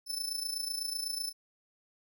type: tone with amplitude modulation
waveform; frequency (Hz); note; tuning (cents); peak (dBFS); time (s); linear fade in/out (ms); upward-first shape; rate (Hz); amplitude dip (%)
sawtooth; 5274; E8; 0; -28; 0.06-1.33; 50; sine; 28; 70
effects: none